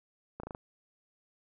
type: slowing click train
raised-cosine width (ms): 1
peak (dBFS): -26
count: 5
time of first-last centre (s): 0.4-0.549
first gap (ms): 34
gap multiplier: 1.06
effects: none